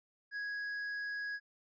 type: tone with tanh clipping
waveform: sine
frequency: 1661.2 Hz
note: G#6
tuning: in tune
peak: -38 dBFS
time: 0.31-1.4 s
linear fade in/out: 50 ms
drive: 6 dB
effects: resampled to 16000 Hz